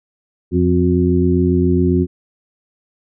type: harmonic tone with a mistuned harmonic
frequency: 87.31 Hz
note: F2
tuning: in tune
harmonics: 1 / 2 / 3 / 4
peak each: -17 / -17 / -17 / -17 dBFS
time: 0.51-2.07 s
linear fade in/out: 50 ms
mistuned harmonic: 4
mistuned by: +52 cents
effects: none